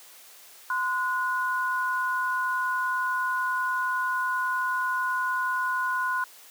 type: tone pair together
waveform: sine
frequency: 1028.4 / 1459 Hz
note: C6 / F#6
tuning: -30 / -25 cents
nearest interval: tritone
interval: 605 cents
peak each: -27 dBFS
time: 0.7-6.24 s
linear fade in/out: 2 ms
effects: white hiss -50 dBFS RMS until 6.5 s + high-pass 400 Hz 12 dB/octave